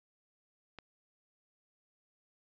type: click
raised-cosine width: 0.3 ms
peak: -30 dBFS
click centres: 0.787 s
effects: resampled to 16000 Hz